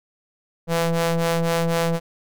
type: ring-modulated tone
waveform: sawtooth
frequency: 167.5 Hz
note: E3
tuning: 28 cents sharp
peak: -12 dBFS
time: 0.67-2 s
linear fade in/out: 50 ms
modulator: 333 Hz
effects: none